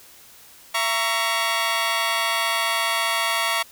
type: chord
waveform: 15% pulse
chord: A# diminished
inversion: second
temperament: just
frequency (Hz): 671.3 / 932.3 / 1118.8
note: E5 / A#5 / C#6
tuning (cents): +31 / 0 / +16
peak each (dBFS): -20 / -19 / -18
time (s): 0.74-3.63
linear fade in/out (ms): 10
effects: white hiss -48 dBFS RMS until 3.71 s